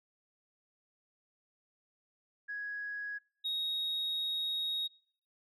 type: tone pair in turn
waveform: sine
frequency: 1665 / 3764 Hz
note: G#6 / A#7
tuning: +4 / +16 cents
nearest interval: octave + major second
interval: 1412 cents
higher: second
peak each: -36 / -30 dBFS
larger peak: second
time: 2.48-3.19 / 3.44-4.88 s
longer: second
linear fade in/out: 20 ms
effects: noise-tail reverb RT60 0.6 s tail -25 dB re dry + tanh soft clip ceiling -30 dBFS